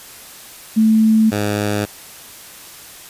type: tone pair in turn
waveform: sine / 10% pulse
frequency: 220 / 103.83 Hz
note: A3 / G#2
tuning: 0 / 0 cents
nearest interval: octave + minor second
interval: 1300 cents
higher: first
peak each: -9 dBFS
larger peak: neither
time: 0.76-1.31 / 1.31-1.86 s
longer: neither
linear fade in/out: 20 ms
effects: white hiss -38 dBFS RMS until 3.09 s + resampled to 32000 Hz